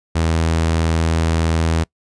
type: tone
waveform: sawtooth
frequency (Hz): 81.6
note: E2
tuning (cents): -17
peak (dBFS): -11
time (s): 0.15-1.84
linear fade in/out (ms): 10
effects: noise-tail reverb RT60 0.1 s tail -24 dB re dry + resampled to 22050 Hz